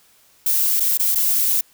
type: noise with dropouts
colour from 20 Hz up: violet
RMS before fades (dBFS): -18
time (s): 0.46-1.61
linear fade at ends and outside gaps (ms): 5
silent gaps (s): 0.799-0.803 / 0.975-0.995 / 1.149-1.155
effects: white hiss -55 dBFS RMS until 1.73 s